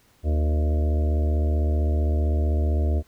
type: harmonic tone with a mistuned harmonic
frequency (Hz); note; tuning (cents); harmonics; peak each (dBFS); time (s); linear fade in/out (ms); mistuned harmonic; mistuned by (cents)
75.6; D#2; -49; 1 / 3 / 4 / 5 / 6 / 7 / 8 / 9; -19 / -34 / -35 / -36 / -39 / -45 / -37 / -40; 0.23-3.03; 50; 6; +56
effects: pink hiss -60 dBFS RMS until 3.07 s